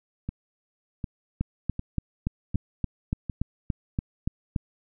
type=two click trains; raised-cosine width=5 ms; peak=-13 / -18 dBFS; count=12 / 5; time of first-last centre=1.41-4.562 / 0.29-3.298 s; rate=3.49 / 1.33 Hz; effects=none